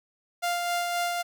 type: tone with tremolo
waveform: sawtooth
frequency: 698.5 Hz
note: F5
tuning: in tune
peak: -21 dBFS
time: 0.42-1.23 s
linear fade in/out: 20 ms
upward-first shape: sine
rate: 3.8 Hz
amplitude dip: 30%
effects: none